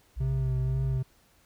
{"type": "tone with pitch glide", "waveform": "sine", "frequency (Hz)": [60.3, 59.54], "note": ["B1", "A#1"], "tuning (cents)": [-41, 37], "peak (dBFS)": -31, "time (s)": [0.16, 0.99], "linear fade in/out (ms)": 20, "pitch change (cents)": -22, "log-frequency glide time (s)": [0.26, 0.45]}
{"type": "tone with vibrato", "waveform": "triangle", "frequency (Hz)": 130.81, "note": "C3", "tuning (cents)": 0, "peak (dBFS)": -24, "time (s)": [0.2, 1.03], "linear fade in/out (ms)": 10, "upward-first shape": "triangle", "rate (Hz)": 2, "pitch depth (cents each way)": 38}
{"effects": ["pink hiss -63 dBFS RMS until 1.45 s"]}